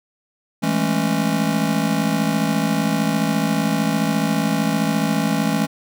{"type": "chord", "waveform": "square", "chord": "A major seventh", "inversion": "second", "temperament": "just", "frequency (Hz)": [165, 206.2, 220, 275], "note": ["E3", "G#3", "A3", "C#4"], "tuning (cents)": [2, -12, 0, -14], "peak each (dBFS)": -24, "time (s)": [0.62, 5.67], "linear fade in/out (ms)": 20, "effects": []}